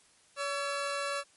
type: tone pair together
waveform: 20% pulse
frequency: 565.9 / 1349 Hz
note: C#5 / E6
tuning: +36 / +40 cents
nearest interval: octave + minor third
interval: 1504 cents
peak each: -28 / -32 dBFS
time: 0.36-1.24 s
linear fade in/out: 50 ms
effects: white hiss -63 dBFS RMS until 1.36 s + MP3 48 kbps